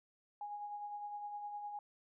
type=tone with tremolo; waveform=sine; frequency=826 Hz; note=G#5; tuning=10 cents flat; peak=-40 dBFS; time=0.41-1.79 s; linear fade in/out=2 ms; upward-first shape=sine; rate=9.8 Hz; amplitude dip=40%; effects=none